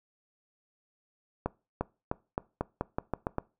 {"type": "accelerating click train", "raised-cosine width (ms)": 1, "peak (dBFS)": -15, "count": 10, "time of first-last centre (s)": [1.46, 3.384], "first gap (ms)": 350, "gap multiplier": 0.87, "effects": ["noise-tail reverb RT60 0.3 s tail -22 dB re dry"]}